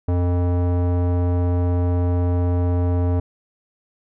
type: tone with low-pass filter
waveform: square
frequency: 88.4 Hz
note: F2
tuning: 22 cents sharp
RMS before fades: -19 dBFS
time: 0.08-3.2 s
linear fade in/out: 5 ms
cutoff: 700 Hz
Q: 1
effects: none